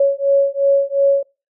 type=beating tone pair; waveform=sine; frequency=554.4 / 557.2 Hz; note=C#5 / C#5; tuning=0 / +9 cents; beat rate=2.8 Hz; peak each=-15 dBFS; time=0-1.23 s; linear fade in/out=5 ms; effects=noise-tail reverb RT60 0.3 s tail -24 dB re dry